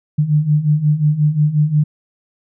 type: beating tone pair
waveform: sine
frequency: 147 / 152.6 Hz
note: D3 / D#3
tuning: +2 / -33 cents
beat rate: 5.6 Hz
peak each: -17 / -13 dBFS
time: 0.18-1.84 s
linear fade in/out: 10 ms
effects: none